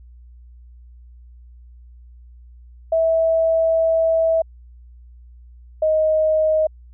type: tone pair in turn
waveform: sine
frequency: 652 / 625.8 Hz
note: E5 / D#5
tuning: -19 / +10 cents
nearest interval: minor second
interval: 71 cents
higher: first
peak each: -14 dBFS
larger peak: neither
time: 2.92-4.42 / 5.82-6.67 s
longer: first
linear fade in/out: 5 ms
effects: added 60 Hz sine -41 dBFS peak until 6.93 s